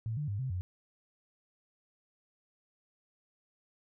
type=tone with pitch steps; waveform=sine; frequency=112 / 148.2 / 101.2 / 131.1 / 90.9 Hz; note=A2 / D3 / G#2 / C3 / F#2; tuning=+31 / +16 / -44 / +4 / -30 cents; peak=-32 dBFS; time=0.06-0.61 s; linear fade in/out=0 ms; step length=110 ms; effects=none